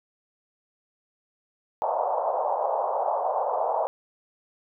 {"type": "band-pass noise", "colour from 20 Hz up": "pink", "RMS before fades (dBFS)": -26, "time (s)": [1.82, 3.87], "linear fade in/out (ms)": 0, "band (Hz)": [540, 970], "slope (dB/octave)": 48, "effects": []}